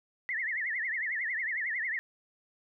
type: tone with vibrato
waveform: sine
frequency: 1928 Hz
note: B6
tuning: 42 cents flat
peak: -30 dBFS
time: 0.29-1.99 s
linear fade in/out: 0 ms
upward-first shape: triangle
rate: 11 Hz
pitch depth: 220 cents each way
effects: none